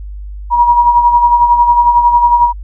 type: tone with tremolo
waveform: sine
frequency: 957 Hz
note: A#5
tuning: 45 cents sharp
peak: -3 dBFS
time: 0.5-2.53 s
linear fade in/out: 50 ms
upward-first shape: sine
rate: 11 Hz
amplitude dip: 55%
effects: added 50 Hz sine -23 dBFS peak until 2.63 s